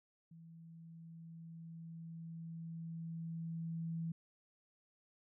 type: tone with level ramp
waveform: sine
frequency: 164.81 Hz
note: E3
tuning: in tune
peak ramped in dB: -54 to -37 dBFS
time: 0.31-4.12 s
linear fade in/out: 5 ms
effects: none